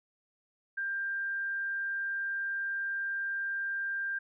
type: tone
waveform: sine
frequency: 1590 Hz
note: G6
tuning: 24 cents sharp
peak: -31 dBFS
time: 0.77-4.19 s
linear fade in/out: 10 ms
effects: none